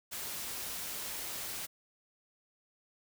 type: noise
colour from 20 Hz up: white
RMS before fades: -40 dBFS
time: 0.11-1.67 s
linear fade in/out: 20 ms
effects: none